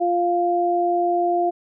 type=tone pair together; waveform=sine; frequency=349.2 / 698.8 Hz; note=F4 / F5; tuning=0 / +1 cents; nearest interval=octave; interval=1201 cents; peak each=-21 / -19 dBFS; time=0-1.51 s; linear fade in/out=20 ms; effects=none